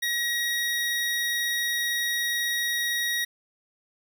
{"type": "tone pair together", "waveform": "square", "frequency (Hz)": [1902, 3765], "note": ["A#6", "A#7"], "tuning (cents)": [34, 16], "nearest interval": "octave", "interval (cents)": 1182, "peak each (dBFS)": [-27, -30], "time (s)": [0.02, 3.25], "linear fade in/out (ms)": 10, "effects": []}